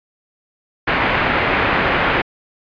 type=low-pass noise; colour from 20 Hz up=white; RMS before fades=-17 dBFS; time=0.87-2.22 s; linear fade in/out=10 ms; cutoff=2300 Hz; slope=24 dB/octave; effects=resampled to 11025 Hz